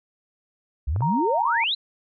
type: exponential sweep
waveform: sine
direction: up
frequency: 62 to 4186 Hz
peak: -21 dBFS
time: 0.87-1.75 s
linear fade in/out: 10 ms
type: clicks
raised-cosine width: 1 ms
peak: -22 / -22 dBFS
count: 2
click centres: 0.962 / 1.007 s
type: tone with vibrato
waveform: sine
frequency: 928 Hz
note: A#5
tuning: 8 cents flat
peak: -22 dBFS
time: 1.02-1.64 s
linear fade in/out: 2 ms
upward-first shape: sine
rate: 2.8 Hz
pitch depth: 19 cents each way
effects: none